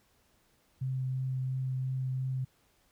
sine tone with vibrato, 130.4 Hz, C3, 5 cents flat, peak -30 dBFS, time 0.81-2.45 s, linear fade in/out 10 ms, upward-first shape triangle, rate 2.9 Hz, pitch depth 11 cents each way, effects pink hiss -69 dBFS RMS until 2.91 s

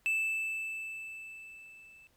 triangle tone with level ramp, 2637 Hz, E7, in tune, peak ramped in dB -25 to -53 dBFS, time 0.06-2.07 s, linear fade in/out 0 ms, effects pink hiss -70 dBFS RMS until 2.16 s

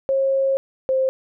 sine tone pair in turn, 540 / 526.1 Hz, C#5 / C5, -45 / +9 cents, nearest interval unison, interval 46 cents, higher first, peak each -16 dBFS, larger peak neither, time 0.09-0.57 / 0.89-1.09 s, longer first, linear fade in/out 0 ms, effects none

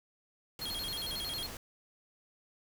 pink noise, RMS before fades -44 dBFS, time 0.59-1.57 s, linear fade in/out 2 ms
square tone with vibrato, 3729 Hz, A#7, in tune, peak -37 dBFS, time 0.61-1.47 s, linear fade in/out 10 ms, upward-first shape square, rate 11 Hz, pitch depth 230 cents each way
effects none

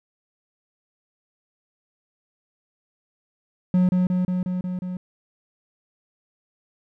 triangle tone with echo, 181.9 Hz, F#3, 29 cents flat, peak -13 dBFS, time 3.74-3.89 s, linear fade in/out 2 ms, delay 180 ms, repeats 6, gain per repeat -2 dB, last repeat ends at 4.97 s, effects none

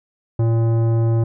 sine tone with tanh clipping, 114.5 Hz, A#2, 31 cents flat, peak -16 dBFS, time 0.39-1.24 s, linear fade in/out 5 ms, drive 14 dB, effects none

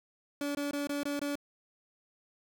30% pulse tone bursts, 287 Hz, D4, 40 cents flat, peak -29 dBFS, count 6, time 0.41-1.355 s, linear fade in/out 2 ms, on 140 ms, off 21 ms, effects none

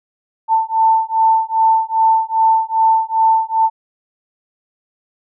sine beating tone pair, 890 / 892.5 Hz, A5 / A5, +20 / +24 cents, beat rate 2.5 Hz, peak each -14 dBFS, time 0.48-3.7 s, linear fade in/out 50 ms, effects none

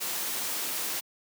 white noise, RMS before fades -32 dBFS, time 0-1.01 s, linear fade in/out 20 ms, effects high-pass 200 Hz 12 dB/octave

